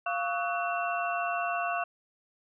sine tone cluster, 695 / 1123 / 1280 / 1486 / 2707 Hz, F5 / C#6 / D#6 / F#6 / E7, -9 / +22 / +49 / +7 / +45 cents, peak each -31 / -34 / -39 / -36 / -37 dBFS, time 0.06-1.84 s, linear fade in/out 5 ms, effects none

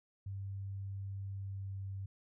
sine tone with pitch glide, 98 to 97.21 Hz, G2 to G2, 0 to -14 cents, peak -39 dBFS, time 0.26-2.06 s, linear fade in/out 5 ms, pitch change -14 cents, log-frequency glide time 1.31-1.78 s, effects none

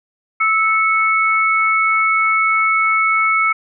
sine tone pair together, 1309.2 / 2206 Hz, E6 / C#7, -12 / -9 cents, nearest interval major sixth, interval 903 cents, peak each -15 dBFS, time 0.4-3.53 s, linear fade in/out 10 ms, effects none

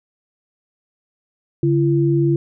sine tone pair together, 142.3 / 338.4 Hz, C#3 / E4, +46 / +45 cents, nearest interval octave + minor third, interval 1499 cents, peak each -16 dBFS, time 1.63-2.36 s, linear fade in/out 2 ms, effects none

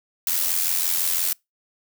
blue noise with amplitude modulation, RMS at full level -20 dBFS, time 0.27-1.33 s, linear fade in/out 2 ms, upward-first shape sine, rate 85.8 Hz, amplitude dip 60%, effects noise-tail reverb RT60 0.2 s tail -26 dB re dry

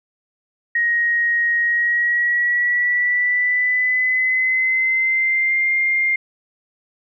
sine tone with pitch glide, 1881 to 2111 Hz, A#6 to C7, +15 to +15 cents, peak -15 dBFS, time 0.75-6.16 s, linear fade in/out 5 ms, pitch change +200 cents, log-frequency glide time 1.59-5.73 s, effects none

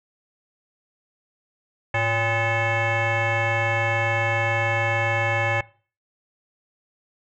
sine tone with frequency modulation, 810 Hz, G#5, 43 cents flat, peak -18 dBFS, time 1.94-5.61 s, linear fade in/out 5 ms, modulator 459 Hz, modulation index 3.5, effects noise-tail reverb RT60 0.4 s tail -21 dB re dry + tanh soft clip ceiling -16 dBFS

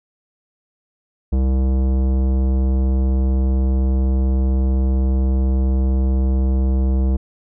sine tone with tanh clipping, 65.41 Hz, C2, in tune, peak -16 dBFS, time 1.32-7.17 s, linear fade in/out 10 ms, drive 16 dB, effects none

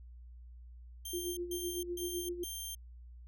10% pulse tone bursts, 3169 Hz, G7, 18 cents sharp, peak -32 dBFS, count 4, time 1.05-2.75 s, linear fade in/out 5 ms, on 320 ms, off 140 ms
sine tone with tremolo, 350.4 Hz, F4, 6 cents sharp, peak -34 dBFS, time 1.13-2.44 s, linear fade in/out 5 ms, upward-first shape sine, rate 7.9 Hz, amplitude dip 65%
effects added 60 Hz sine -49 dBFS peak until 3.27 s

